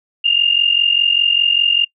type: tone pair together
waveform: sine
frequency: 2788 / 2833 Hz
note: F7 / F7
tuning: -4 / +24 cents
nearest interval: unison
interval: 28 cents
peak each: -14 dBFS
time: 0.24-1.85 s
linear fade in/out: 10 ms
effects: noise-tail reverb RT60 0.1 s tail -24 dB re dry